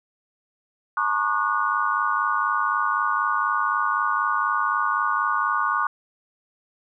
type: tone cluster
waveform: sine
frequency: 871 / 956 / 1100 / 1204 / 1460 Hz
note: A5 / A#5 / C#6 / D6 / F#6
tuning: -18 / +43 / -14 / +43 / -24 cents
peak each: -32 / -31 / -24 / -25 / -26 dBFS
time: 0.97-5.87 s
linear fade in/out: 2 ms
effects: none